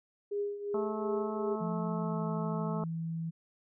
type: tone with tremolo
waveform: sine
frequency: 407.9 Hz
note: G#4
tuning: 31 cents flat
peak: -29 dBFS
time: 0.31-1.56 s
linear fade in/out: 10 ms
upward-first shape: triangle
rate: 2.7 Hz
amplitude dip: 75%
type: harmonic tone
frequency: 217 Hz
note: A3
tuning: 24 cents flat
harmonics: 1 / 2 / 3 / 4 / 5 / 6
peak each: -37 / -40 / -42 / -43 / -44 / -45 dBFS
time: 0.74-2.84 s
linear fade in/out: 2 ms
type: tone with pitch glide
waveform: sine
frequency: 171.2 to 164.13 Hz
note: F3 to E3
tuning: -34 to -7 cents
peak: -33 dBFS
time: 1.6-3.31 s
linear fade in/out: 20 ms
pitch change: -73 cents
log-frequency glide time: 1.91-2.23 s
effects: none